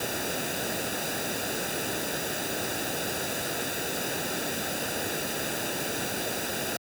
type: noise with comb filter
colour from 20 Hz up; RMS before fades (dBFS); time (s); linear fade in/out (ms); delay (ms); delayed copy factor
pink; -31; 0-6.77; 5; 0.93; -0.65
effects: high-pass 100 Hz 12 dB/octave